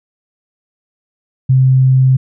sine tone, 130.81 Hz, C3, in tune, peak -6 dBFS, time 1.49-2.17 s, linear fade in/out 10 ms, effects none

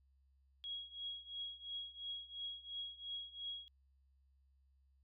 sine tone with tremolo, 3308 Hz, G#7, 8 cents flat, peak -40 dBFS, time 0.64-3.68 s, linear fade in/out 0 ms, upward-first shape triangle, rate 2.9 Hz, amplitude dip 90%, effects added 67 Hz sine -69 dBFS peak until 5.03 s

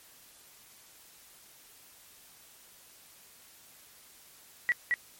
sine tone with echo, 1938 Hz, B6, 33 cents flat, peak -22 dBFS, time 4.69-4.72 s, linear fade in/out 0 ms, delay 220 ms, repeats 1, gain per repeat -2 dB, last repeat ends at 4.94 s, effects white hiss -56 dBFS RMS until 5.19 s + MP3 64 kbps

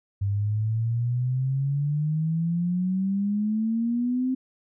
sine exponential sweep, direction up, 98.3 to 261.6 Hz, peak -22 dBFS, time 0.21-4.35 s, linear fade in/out 10 ms, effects none

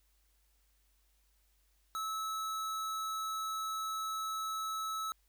square tone, 1300 Hz, E6, 24 cents flat, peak -36 dBFS, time 1.95-5.12 s, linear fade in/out 0 ms, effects added 50 Hz sine -70 dBFS peak until 5.28 s + white hiss -75 dBFS RMS until 5.28 s

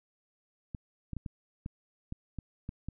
clicks, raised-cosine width 5 ms, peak -25 dBFS, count 9, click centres 0.748 / 1.133 / 1.167 / 1.262 / 1.661 / 2.124 / 2.387 / 2.691 / 2.886 s, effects none

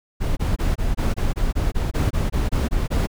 brown noise bursts, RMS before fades -20 dBFS, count 15, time 0.2-3.072 s, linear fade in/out 20 ms, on 170 ms, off 23 ms, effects none

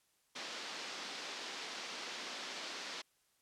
white band-pass noise, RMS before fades -45 dBFS, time 0.35-3.02 s, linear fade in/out 10 ms, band 220 to 5300 Hz, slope 24 dB/octave, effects white hiss -75 dBFS RMS until 3.41 s + low-pass 12000 Hz 12 dB/octave

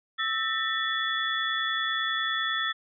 sine tone cluster, 1313 / 1797 / 1927 / 3427 Hz, E6 / A6 / B6 / A7, -7 / +36 / -43 / -46 cents, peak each -31 / -30 / -37 / -30 dBFS, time 0.18-2.73 s, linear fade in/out 20 ms, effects none

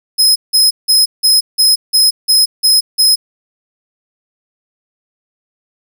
sawtooth tone bursts, 5110 Hz, D#8, 45 cents sharp, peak -4 dBFS, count 9, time 0.18-3.16 s, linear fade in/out 20 ms, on 180 ms, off 170 ms, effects none

